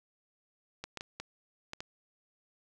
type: clicks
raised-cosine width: 0.2 ms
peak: -22 dBFS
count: 6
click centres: 0.84 / 0.973 / 1.009 / 1.2 / 1.734 / 1.805 s
effects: none